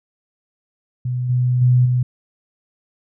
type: tone with level steps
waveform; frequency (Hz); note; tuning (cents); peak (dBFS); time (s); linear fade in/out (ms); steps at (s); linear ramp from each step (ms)
sine; 124.9; B2; +20; -19 / -14 / -10 / -14; 1.05-2.03; 5; 1.29 / 1.61 / 1.85; 10
effects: none